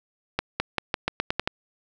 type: accelerating click train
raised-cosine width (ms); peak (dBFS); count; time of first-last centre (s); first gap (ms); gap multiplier
0.3; -7; 9; 0.39-1.475; 210; 0.87
effects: none